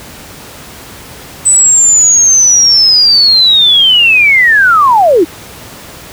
sine linear sweep, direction down, 8060 to 292 Hz, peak -3 dBFS, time 1.45-5.25 s, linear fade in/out 20 ms, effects pink hiss -30 dBFS RMS until 6.12 s + high-pass 60 Hz 12 dB/octave

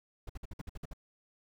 brown noise bursts, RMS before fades -41 dBFS, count 9, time 0.27-0.935 s, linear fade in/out 5 ms, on 25 ms, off 55 ms, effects none

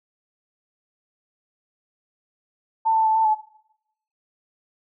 sine tone with pitch steps, 892 / 886 / 876 / 889 / 862 Hz, A5 / A5 / A5 / A5 / A5, +23 / +12 / -8 / +18 / -36 cents, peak -16 dBFS, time 2.85-3.35 s, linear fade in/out 20 ms, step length 100 ms, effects noise-tail reverb RT60 0.8 s tail -20 dB re dry

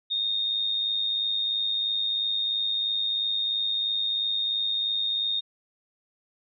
sine tone with amplitude modulation, 3686 Hz, A#7, 20 cents flat, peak -22 dBFS, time 0.1-5.41 s, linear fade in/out 20 ms, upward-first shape sine, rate 103 Hz, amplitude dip 45%, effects none

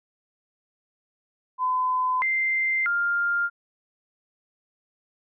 sine tone with pitch steps, 1015 / 2087 / 1401 Hz, B5 / C7 / F6, +47 / -5 / +5 cents, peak -21 dBFS, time 1.58-3.5 s, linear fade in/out 50 ms, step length 640 ms, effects none

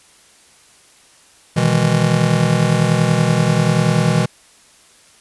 square chord, E major seventh, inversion second, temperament just, 123.61 / 154.51 / 164.81 / 206 Hz, B2 / D#3 / E3 / G#3, +2 / -12 / 0 / -14 cents, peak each -19 / -20 / -17 / -22 dBFS, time 1.56-4.26 s, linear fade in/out 10 ms, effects white hiss -49 dBFS RMS until 5.2 s + resampled to 24000 Hz

